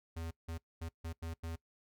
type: tone bursts at uneven times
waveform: square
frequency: 82.41 Hz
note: E2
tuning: in tune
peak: -40 dBFS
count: 6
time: 0.16-0.31 / 0.48-0.58 / 0.81-0.89 / 1.04-1.13 / 1.22-1.34 / 1.43-1.56 s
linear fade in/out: 10 ms
effects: noise-tail reverb RT60 0.1 s tail -20 dB re dry